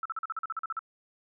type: tone bursts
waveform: sine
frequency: 1318.5 Hz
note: E6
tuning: in tune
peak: -30 dBFS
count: 12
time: 0.03-0.792 s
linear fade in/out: 2 ms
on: 25 ms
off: 42 ms
effects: none